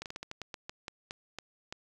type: slowing click train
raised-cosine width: 0.2 ms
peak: -22 dBFS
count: 13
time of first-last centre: 0.02-1.725 s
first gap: 38 ms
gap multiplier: 1.22
effects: 10-bit